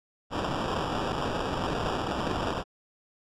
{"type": "noise with sample-and-hold", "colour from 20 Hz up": "blue", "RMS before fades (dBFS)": -30, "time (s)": [0.3, 2.64], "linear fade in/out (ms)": 50, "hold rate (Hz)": 2100, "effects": ["low-pass 5000 Hz 12 dB/octave"]}